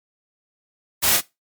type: noise with echo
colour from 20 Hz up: white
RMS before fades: -18 dBFS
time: 1.02-1.18 s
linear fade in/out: 20 ms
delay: 34 ms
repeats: 1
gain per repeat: -4 dB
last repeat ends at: 1.214 s
effects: noise-tail reverb RT60 0.2 s tail -19 dB re dry + MP3 96 kbps